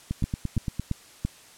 two click trains, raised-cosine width 5 ms, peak -13 / -15 dBFS, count 4 / 7, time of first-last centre 0.24-1.25 / 0.11-0.796 s, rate 2.97 / 8.74 Hz, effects white hiss -51 dBFS RMS until 1.57 s + low-pass 10000 Hz 12 dB/octave

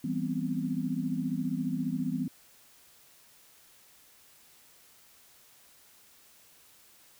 sine chord, C major seventh, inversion first, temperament equal, 164.81 / 196 / 246.9 / 261.6 Hz, E3 / G3 / B3 / C4, 0 / 0 / 0 / 0 cents, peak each -35 / -36 / -33 / -34 dBFS, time 0.04-2.28 s, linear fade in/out 5 ms, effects white hiss -59 dBFS RMS until 7.19 s

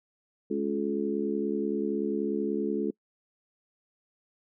harmonic tone with a mistuned harmonic, 70.4 Hz, C#2, 27 cents sharp, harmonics 3 / 4 / 5 / 6, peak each -32 / -32 / -32 / -32 dBFS, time 0.5-2.91 s, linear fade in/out 10 ms, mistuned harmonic 6, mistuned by +24 cents, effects noise-tail reverb RT60 0.1 s tail -25 dB re dry

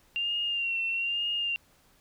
sine tone with vibrato, 2772 Hz, F7, 14 cents flat, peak -27 dBFS, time 0.16-1.56 s, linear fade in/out 0 ms, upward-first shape sine, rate 1.1 Hz, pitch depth 45 cents each way, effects pink hiss -63 dBFS RMS until 2 s

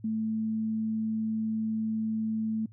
sine tone, 220 Hz, A3, in tune, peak -27 dBFS, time 0.04-2.66 s, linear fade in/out 5 ms, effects noise-tail reverb RT60 0.1 s tail -21 dB re dry + added 108 Hz sine -49 dBFS peak until 2.72 s

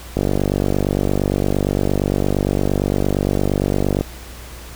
click train, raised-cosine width 2 ms, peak -4 dBFS, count 188, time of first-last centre 0.17-4.01 s, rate 48.7 Hz, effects added 60 Hz sine -35 dBFS peak until 4.75 s + pink hiss -38 dBFS RMS until 4.75 s

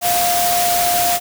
sine tone in noise, 704 Hz, F5, 14 cents sharp, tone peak -16 dBFS, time 0.01-1.2 s, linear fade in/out 50 ms, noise white, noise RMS -19 dBFS, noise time 0.01-1.2 s, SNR 0 dB, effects none

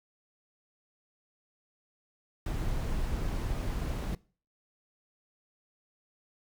brown noise, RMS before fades -32 dBFS, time 2.46-4.15 s, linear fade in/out 2 ms, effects noise-tail reverb RT60 0.4 s tail -22 dB re dry

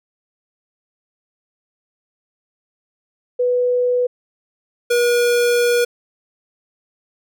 sine / square tone pair in turn, 493.9 / 480.9 Hz, B4 / B4, 0 / -46 cents, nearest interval unison, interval 46 cents, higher first, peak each -14 dBFS, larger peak neither, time 3.39-4.07 / 4.9-5.85 s, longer second, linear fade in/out 10 ms, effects none

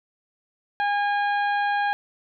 harmonic tone, 816 Hz, G#5, 31 cents flat, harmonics 1 / 2 / 3 / 4 / 5, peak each -22 / -26 / -37 / -40 / -45 dBFS, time 0.8-1.93 s, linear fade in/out 0 ms, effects none

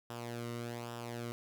sawtooth tone with flanger, 118.5 Hz, A#2, 29 cents sharp, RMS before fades -42 dBFS, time 0.1-1.32 s, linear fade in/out 0 ms, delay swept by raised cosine 0.46 to 1.22 ms, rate 1.2 Hz, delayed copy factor -0.65, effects none

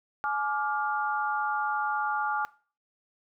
sine chord, D diminished, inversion second, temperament just, 845.8 / 1174.7 / 1409.6 Hz, Ab5 / D6 / F6, +31 / 0 / +16 cents, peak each -30 / -32 / -31 dBFS, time 0.24-2.45 s, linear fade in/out 0 ms, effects noise-tail reverb RT60 0.4 s tail -20 dB re dry

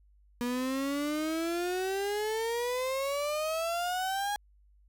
35% pulse exponential sweep, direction up, 240 to 830.6 Hz, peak -28 dBFS, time 0.41-4.36 s, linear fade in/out 0 ms, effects added 50 Hz sine -59 dBFS peak until 4.88 s

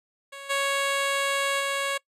10% pulse tone with level steps, 554.4 Hz, C#5, in tune, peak -30 / -15 / -17 dBFS, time 0.32-1.98 s, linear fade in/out 10 ms, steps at 0.49 / 1.59 s, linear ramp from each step 20 ms, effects noise-tail reverb RT60 0.1 s tail -23 dB re dry + low-pass 11000 Hz 12 dB/octave

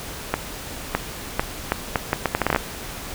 accelerating click train, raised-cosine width 0.5 ms, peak -3 dBFS, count 14, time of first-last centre 0.34-2.561 s, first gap 610 ms, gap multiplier 0.73, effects pink hiss -34 dBFS RMS until 3.14 s

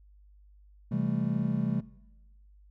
triangle chord, A minor seventh, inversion first, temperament just, 132 / 165 / 198 / 220 Hz, C3 / E3 / G3 / A3, +16 / +2 / +18 / 0 cents, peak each -30 / -31 / -30 / -30 dBFS, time 0.91-1.81 s, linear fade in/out 10 ms, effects noise-tail reverb RT60 1.0 s tail -21 dB re dry + added 50 Hz sine -54 dBFS peak until 2.7 s

